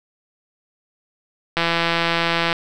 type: click train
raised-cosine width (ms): 0.3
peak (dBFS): -3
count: 162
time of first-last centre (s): 1.57-2.528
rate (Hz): 168
effects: none